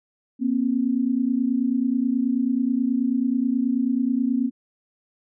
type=tone pair together; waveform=sine; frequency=238.9 / 268.2 Hz; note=A#3 / C4; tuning=+43 / +43 cents; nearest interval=major second; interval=200 cents; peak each=-22 dBFS; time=0.39-4.51 s; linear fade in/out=50 ms; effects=none